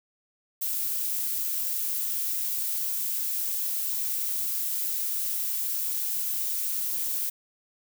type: noise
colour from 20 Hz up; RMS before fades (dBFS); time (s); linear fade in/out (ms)
violet; -29; 0.61-7.3; 10
effects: none